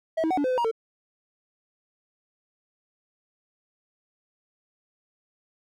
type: tone with pitch steps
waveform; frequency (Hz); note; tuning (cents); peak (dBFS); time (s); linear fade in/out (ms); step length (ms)
triangle; 646 / 320.7 / 748 / 288.2 / 512 / 508 / 946 / 449.9; E5 / E4 / F#5 / D4 / C5 / B4 / A#5 / A4; -35 / -48 / +19 / -33 / -38 / +49 / +25 / +39; -20; 0.17-0.714; 10; 68
effects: none